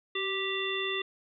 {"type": "harmonic tone with a mistuned harmonic", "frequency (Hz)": 392, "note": "G4", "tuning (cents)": 0, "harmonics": [1, 3, 5, 7, 9], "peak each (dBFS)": [-34, -39, -36, -36, -35], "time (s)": [0.15, 1.02], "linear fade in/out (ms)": 5, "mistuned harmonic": 1, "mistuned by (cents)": -32, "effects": []}